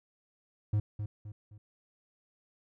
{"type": "tone with echo", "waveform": "triangle", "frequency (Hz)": 105, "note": "G#2", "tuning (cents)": 19, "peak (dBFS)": -23, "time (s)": [0.73, 0.8], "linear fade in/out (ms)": 5, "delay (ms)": 260, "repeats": 3, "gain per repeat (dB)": -8, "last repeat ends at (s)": 1.58, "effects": []}